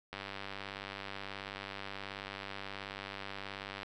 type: click train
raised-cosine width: 0.3 ms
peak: -25 dBFS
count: 366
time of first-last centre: 0.13-3.832 s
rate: 98.6 Hz
effects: none